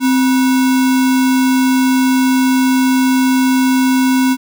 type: tone with sample-and-hold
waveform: sine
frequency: 260 Hz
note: C4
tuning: 11 cents flat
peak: -9 dBFS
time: 0-4.37 s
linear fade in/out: 50 ms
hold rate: 1225 Hz
effects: none